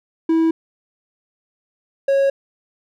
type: tone pair in turn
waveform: triangle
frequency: 325.5 / 549.5 Hz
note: E4 / C#5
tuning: -22 / -15 cents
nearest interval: major sixth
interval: 907 cents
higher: second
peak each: -11 dBFS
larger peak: neither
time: 0.29-0.51 / 2.08-2.3 s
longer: neither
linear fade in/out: 5 ms
effects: none